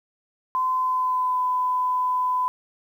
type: tone with pitch glide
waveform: sine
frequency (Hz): 1024 to 1005.2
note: C6 to B5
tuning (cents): -38 to +30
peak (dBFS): -20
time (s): 0.55-2.48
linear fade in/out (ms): 0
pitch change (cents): -32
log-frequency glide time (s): 0.73-1.42
effects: 9-bit